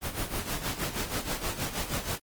pink noise with tremolo, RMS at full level -30 dBFS, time 0.01-2.2 s, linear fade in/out 50 ms, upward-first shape sine, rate 6.3 Hz, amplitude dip 70%, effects Opus 24 kbps

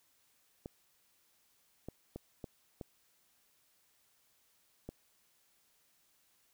clicks, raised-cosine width 2 ms, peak -29 dBFS, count 6, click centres 0.659 / 1.886 / 2.16 / 2.442 / 2.812 / 4.89 s, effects white hiss -72 dBFS RMS until 6.53 s

